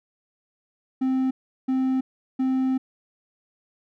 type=tone bursts at uneven times; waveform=triangle; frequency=261.3 Hz; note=C4; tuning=2 cents flat; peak=-18 dBFS; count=3; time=1.01-1.31 / 1.68-2.01 / 2.39-2.78 s; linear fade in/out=10 ms; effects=none